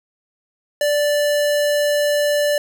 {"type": "tone", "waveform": "square", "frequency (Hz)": 586, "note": "D5", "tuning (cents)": -4, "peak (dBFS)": -16, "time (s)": [0.81, 2.58], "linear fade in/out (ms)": 2, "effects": []}